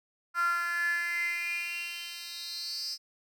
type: tone with high-pass filter sweep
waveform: 10% pulse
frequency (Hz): 344.4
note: F4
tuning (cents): -24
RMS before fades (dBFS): -33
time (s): 0.34-2.98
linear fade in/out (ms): 50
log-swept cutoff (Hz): 1300 to 5100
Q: 9.7
effects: none